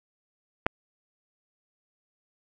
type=clicks; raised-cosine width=0.5 ms; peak=-27 / -6 dBFS; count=2; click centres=0.661 / 0.665 s; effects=none